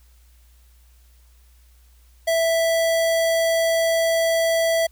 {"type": "tone", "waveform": "square", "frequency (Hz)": 659.3, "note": "E5", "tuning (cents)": 0, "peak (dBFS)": -18, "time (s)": [2.27, 4.87], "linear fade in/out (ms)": 10, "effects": ["added 60 Hz sine -50 dBFS peak until 4.91 s", "white hiss -61 dBFS RMS until 4.91 s"]}